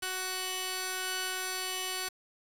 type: tone pair together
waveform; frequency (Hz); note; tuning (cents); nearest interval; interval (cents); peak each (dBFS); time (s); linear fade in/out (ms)
5% pulse; 372.3 / 1490; F#4 / F#6; +11 / +12; 2 octaves; 2401; -24; 0.02-2.09; 10
effects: low-pass 12000 Hz 12 dB/octave + 8-bit